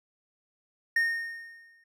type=tone with exponential decay; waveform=triangle; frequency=1841 Hz; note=A#6; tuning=22 cents flat; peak=-19 dBFS; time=0.96-1.84 s; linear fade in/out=5 ms; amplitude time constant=190 ms; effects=none